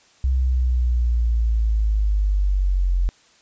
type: linear sweep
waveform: sine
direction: down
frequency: 65.41 to 43.79 Hz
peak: -16 dBFS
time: 0.24-3.09 s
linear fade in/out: 0 ms
effects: white hiss -55 dBFS RMS until 3.41 s + resampled to 16000 Hz